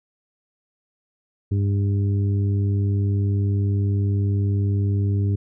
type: harmonic tone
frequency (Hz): 100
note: G2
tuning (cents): +35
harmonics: 1 / 2 / 3 / 4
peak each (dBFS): -18 / -30 / -32 / -35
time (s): 1.51-5.36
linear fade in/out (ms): 10
effects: none